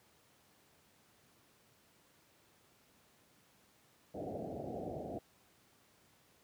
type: low-pass noise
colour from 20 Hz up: white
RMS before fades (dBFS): -42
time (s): 4.14-5.19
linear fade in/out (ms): 10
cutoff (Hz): 750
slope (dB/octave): 96
effects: pink hiss -68 dBFS RMS until 6.43 s + high-pass 100 Hz 12 dB/octave